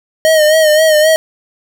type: tone with vibrato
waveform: square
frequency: 622 Hz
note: D#5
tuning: 1 cent flat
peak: -7 dBFS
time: 0.25-1.16 s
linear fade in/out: 0 ms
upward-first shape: sine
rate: 3.8 Hz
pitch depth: 53 cents each way
effects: none